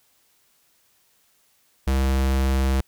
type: tone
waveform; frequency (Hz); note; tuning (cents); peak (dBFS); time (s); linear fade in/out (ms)
square; 66.5; C2; +29; -19; 1.87-2.81; 5
effects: white hiss -63 dBFS RMS until 2.87 s